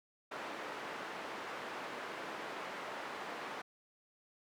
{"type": "band-pass noise", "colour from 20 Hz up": "white", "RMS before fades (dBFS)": -44, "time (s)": [0.31, 3.62], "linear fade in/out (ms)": 10, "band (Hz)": [280, 1500], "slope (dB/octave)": 12, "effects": []}